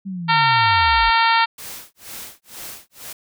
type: linear sweep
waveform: sine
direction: down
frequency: 197.7 to 40.57 Hz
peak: -25 dBFS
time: 0.05-1.11 s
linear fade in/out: 20 ms
type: harmonic tone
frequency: 456.8 Hz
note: A#4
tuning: 35 cents flat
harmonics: 2 / 3 / 4 / 5 / 6 / 7 / 8 / 9 / 10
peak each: -16 / -20 / -22 / -24 / -26 / -27 / -28 / -29 / -30 dBFS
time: 0.28-1.46 s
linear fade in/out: 20 ms
type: noise with tremolo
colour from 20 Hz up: white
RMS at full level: -33 dBFS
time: 1.58-3.13 s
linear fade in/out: 5 ms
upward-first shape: sine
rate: 2.1 Hz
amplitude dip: 100%
effects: none